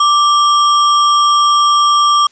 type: tone with sample-and-hold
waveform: sine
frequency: 1174.7 Hz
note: D6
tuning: in tune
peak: -7 dBFS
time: 0-2.27 s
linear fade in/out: 5 ms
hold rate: 4410 Hz
effects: white hiss -51 dBFS RMS until 2.31 s + resampled to 16000 Hz